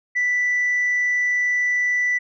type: tone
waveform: sine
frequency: 1975.5 Hz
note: B6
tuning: in tune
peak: -16 dBFS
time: 0.15-2.19 s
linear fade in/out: 20 ms
effects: tanh soft clip ceiling -15 dBFS